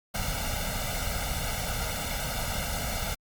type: noise with comb filter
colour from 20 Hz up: pink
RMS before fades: -31 dBFS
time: 0.14-3.15 s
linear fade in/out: 10 ms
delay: 1.4 ms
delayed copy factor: +1
effects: Opus 48 kbps